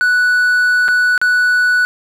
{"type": "tone with dropouts", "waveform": "triangle", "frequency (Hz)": 1480, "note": "F#6", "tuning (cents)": 0, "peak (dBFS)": -8, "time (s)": [0.01, 1.85], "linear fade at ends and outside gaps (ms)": 0, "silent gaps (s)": [[0.881, 0.886], [1.178, 1.215]], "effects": []}